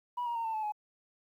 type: tone with pitch steps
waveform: sine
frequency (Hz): 974 / 946.3 / 919.3 / 893.2 / 867.7 / 843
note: B5 / A#5 / A#5 / A5 / A5 / G#5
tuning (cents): -24 / +26 / -24 / +26 / -24 / +26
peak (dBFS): -30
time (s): 0.17-0.722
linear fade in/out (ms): 10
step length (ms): 92
effects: tanh soft clip ceiling -29 dBFS + 11-bit